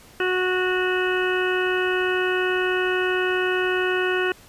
harmonic tone, 367.6 Hz, F#4, 11 cents flat, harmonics 1 / 2 / 3 / 4 / 5 / 7 / 8, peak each -22 / -33 / -32 / -26 / -30 / -31 / -34 dBFS, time 0.2-4.32 s, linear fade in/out 2 ms, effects pink hiss -49 dBFS RMS until 4.48 s + resampled to 32000 Hz

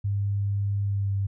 sine tone with pitch glide, 100.5 to 98.72 Hz, G2 to G2, +44 to +13 cents, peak -23 dBFS, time 0.04-1.27 s, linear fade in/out 10 ms, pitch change -31 cents, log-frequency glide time 0.84-1.13 s, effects none

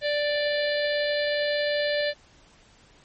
harmonic tone, 587.3 Hz, D5, in tune, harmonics 1 / 3 / 4 / 5 / 6 / 7 / 8, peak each -24 / -30 / -38 / -37 / -36 / -34 / -41 dBFS, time 0.01-2.14 s, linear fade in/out 50 ms, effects pink hiss -56 dBFS RMS until 3.04 s + MP3 32 kbps

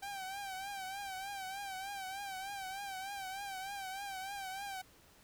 sawtooth tone with vibrato, 779 Hz, G5, 11 cents flat, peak -37 dBFS, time 0.02-4.82 s, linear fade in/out 10 ms, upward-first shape triangle, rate 3.3 Hz, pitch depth 81 cents each way, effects pink hiss -63 dBFS RMS until 5.23 s

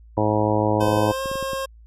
harmonic tone, 106.5 Hz, G#2, 44 cents sharp, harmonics 1 / 2 / 3 / 4 / 5 / 6 / 7 / 8 / 9, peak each -24 / -28 / -24 / -27 / -24 / -28 / -29 / -29 / -27 dBFS, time 0.17-1.12 s, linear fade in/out 5 ms
25% pulse tone with pitch glide, 513 to 536.3 Hz, C5 to C5, -34 to +43 cents, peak -21 dBFS, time 0.8-1.66 s, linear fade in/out 10 ms, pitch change +77 cents, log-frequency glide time 1.05-1.22 s
clicks, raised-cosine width 3 ms, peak -21 dBFS, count 9, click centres 0.828 / 0.882 / 0.926 / 0.972 / 1.258 / 1.315 / 1.356 / 1.427 / 1.533 s
effects added 56 Hz sine -44 dBFS peak until 1.86 s + resampled to 32000 Hz

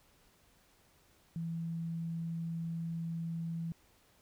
sine tone, 165.9 Hz, E3, 11 cents sharp, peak -35 dBFS, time 1.36-3.72 s, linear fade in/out 0 ms, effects pink hiss -67 dBFS RMS until 4.21 s

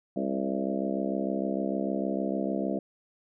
harmonic tone with a mistuned harmonic, 66.6 Hz, C2, 31 cents sharp, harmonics 3 / 4 / 5 / 6 / 7 / 8 / 9 / 10, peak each -32 / -33 / -34 / -39 / -38 / -39 / -37 / -37 dBFS, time 0.16-2.79 s, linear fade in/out 5 ms, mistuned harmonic 9, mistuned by -23 cents, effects none

